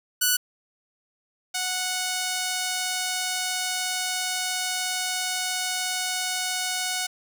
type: tone pair in turn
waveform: 5% pulse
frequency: 1480 / 737 Hz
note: F#6 / F#5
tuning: 0 / -7 cents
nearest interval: octave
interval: 1207 cents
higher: first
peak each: -8 / -14 dBFS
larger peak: first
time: 0.21-0.37 / 1.54-7.07 s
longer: second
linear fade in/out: 10 ms
effects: none